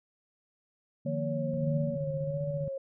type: chord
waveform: sine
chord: Eb suspended second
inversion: none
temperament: equal with one note detuned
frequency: 152.19 / 174.61 / 233.1 Hz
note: Eb3 / F3 / Bb3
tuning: -38 / 0 / 0 cents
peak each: -33 / -38 / -35 dBFS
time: 1.05-1.96 s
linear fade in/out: 10 ms
type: tone with vibrato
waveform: sine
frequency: 554.4 Hz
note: C#5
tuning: in tune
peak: -33 dBFS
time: 1.06-2.78 s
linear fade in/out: 5 ms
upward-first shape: sine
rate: 1.6 Hz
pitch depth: 42 cents each way
type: tone with tremolo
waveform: sine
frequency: 150 Hz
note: D3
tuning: 37 cents sharp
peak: -30 dBFS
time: 1.54-2.68 s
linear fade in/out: 0 ms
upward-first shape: square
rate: 15 Hz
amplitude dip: 50%
effects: none